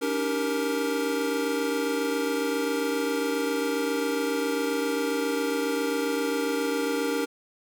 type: chord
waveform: square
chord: Eb dominant seventh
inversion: third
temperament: equal with one note detuned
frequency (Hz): 283.7 / 311.1 / 392 / 466.2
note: Db4 / Eb4 / G4 / Bb4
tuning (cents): +40 / 0 / 0 / 0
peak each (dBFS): -30 / -35 / -34 / -29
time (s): 0.01-7.26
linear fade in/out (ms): 20
effects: none